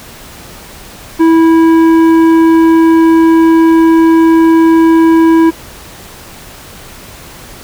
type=tone with tanh clipping; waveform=sine; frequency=327.1 Hz; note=E4; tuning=13 cents flat; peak=-5 dBFS; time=1.19-5.51 s; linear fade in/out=20 ms; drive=11 dB; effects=pink hiss -32 dBFS RMS until 7.63 s